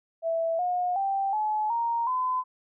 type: tone with pitch steps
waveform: sine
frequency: 659.3 / 719 / 784 / 855 / 932.4 / 1016.8 Hz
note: E5 / F#5 / G5 / A5 / A#5 / C6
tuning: 0 / -50 / 0 / -50 / 0 / -50 cents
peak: -24 dBFS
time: 0.22-2.44 s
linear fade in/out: 50 ms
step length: 370 ms
effects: none